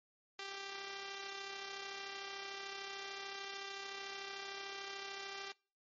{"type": "tone with amplitude modulation", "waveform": "5% pulse", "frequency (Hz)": 393.7, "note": "G4", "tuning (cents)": 8, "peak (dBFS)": -31, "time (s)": [0.39, 5.52], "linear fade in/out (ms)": 2, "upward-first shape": "sine", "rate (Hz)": 33.5, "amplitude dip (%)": 35, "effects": ["noise-tail reverb RT60 0.4 s tail -25 dB re dry", "MP3 32 kbps"]}